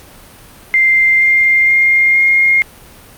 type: tone with pitch steps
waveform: sine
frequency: 2093 / 2106 / 2120 / 2133 Hz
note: C7 / C7 / C7 / C7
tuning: 0 / +11 / +22 / +33 cents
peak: -7 dBFS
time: 0.74-2.62 s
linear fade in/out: 0 ms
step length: 470 ms
effects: pink hiss -39 dBFS RMS until 3.17 s + Opus 48 kbps